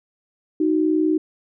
sine tone pair together, 311.1 / 371.2 Hz, D#4 / F#4, 0 / +6 cents, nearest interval minor third, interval 306 cents, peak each -17 / -22 dBFS, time 0.6-1.18 s, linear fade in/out 5 ms, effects none

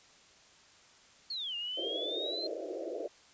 sine exponential two-way sweep, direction down then up, 4435 to 2794 to 4195 Hz, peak -35 dBFS, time 1.3-2.47 s, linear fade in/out 5 ms, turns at 1.56 s
white band-pass noise, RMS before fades -39 dBFS, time 1.77-3.08 s, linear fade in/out 10 ms, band 310 to 660 Hz, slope 96 dB/octave
effects white hiss -60 dBFS RMS until 3.33 s + resampled to 16000 Hz

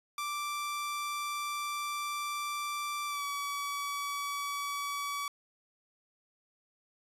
sawtooth tone with pitch glide, 1173 to 1140.9 Hz, D6 to C#6, -2 to +50 cents, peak -30 dBFS, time 0.18-5.28 s, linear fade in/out 2 ms, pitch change -48 cents, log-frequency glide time 3.07-3.24 s, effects resampled to 32000 Hz

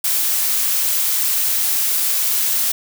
blue noise, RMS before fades -18 dBFS, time 0.04-2.72 s, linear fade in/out 5 ms, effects none

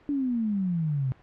sine exponential sweep, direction down, 293.7 to 126.4 Hz, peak -24 dBFS, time 0.09-1.12 s, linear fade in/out 0 ms, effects pink hiss -56 dBFS RMS until 1.22 s + low-pass 2000 Hz 12 dB/octave

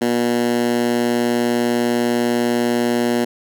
10% pulse tone with high-pass filter, 120 Hz, B2, 49 cents flat, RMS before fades -18 dBFS, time 0.01-3.25 s, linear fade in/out 10 ms, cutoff 250 Hz, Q 2.2, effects none

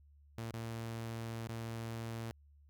sawtooth tone with dropouts, 114.3 Hz, A#2, 34 cents flat, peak -36 dBFS, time 0.38-2.31 s, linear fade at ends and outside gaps 0 ms, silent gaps 0.508-0.537 / 1.473-1.49 s, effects added 72 Hz sine -60 dBFS peak until 2.69 s

